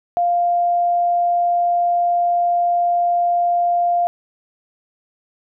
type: tone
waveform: sine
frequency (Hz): 698.5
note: F5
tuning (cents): 0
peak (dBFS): -14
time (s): 0.17-4.07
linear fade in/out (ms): 0
effects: none